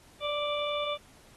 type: harmonic tone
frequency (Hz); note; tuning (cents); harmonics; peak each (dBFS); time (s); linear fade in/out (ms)
587.3; D5; 0; 1 / 2 / 4 / 5 / 6; -31 / -35 / -39 / -43 / -36; 0.2-0.98; 50
effects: pink hiss -58 dBFS RMS until 1.36 s + AAC 32 kbps